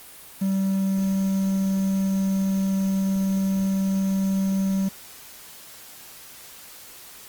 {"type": "tone with quantisation", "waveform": "triangle", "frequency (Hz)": 193.1, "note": "G3", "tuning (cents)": -26, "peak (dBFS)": -18, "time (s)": [0.41, 4.89], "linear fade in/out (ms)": 10, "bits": 7, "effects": ["white hiss -44 dBFS RMS until 7.28 s", "Opus 32 kbps"]}